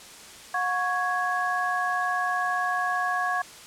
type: tone cluster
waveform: sine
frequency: 724 / 1109 / 1662 Hz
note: F#5 / C#6 / G#6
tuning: -38 / 0 / +1 cents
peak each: -28 dBFS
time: 0.54-3.42 s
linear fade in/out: 5 ms
effects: white hiss -45 dBFS RMS until 3.66 s + low-pass 9000 Hz 12 dB/octave